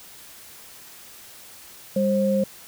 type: tone pair together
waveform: sine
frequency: 199.5 / 532.6 Hz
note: G3 / C5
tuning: +31 / +31 cents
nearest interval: octave + perfect fourth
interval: 1700 cents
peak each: -21 dBFS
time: 1.96-2.44 s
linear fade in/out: 5 ms
effects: white hiss -45 dBFS RMS until 2.67 s